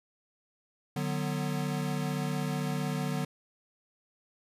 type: chord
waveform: square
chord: B minor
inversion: first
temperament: equal with one note detuned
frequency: 149.4 / 185 / 246.9 Hz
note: D3 / F#3 / B3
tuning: +30 / 0 / 0 cents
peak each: -33 / -36 / -37 dBFS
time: 0.96-3.25 s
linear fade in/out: 5 ms
effects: resampled to 32000 Hz + 11-bit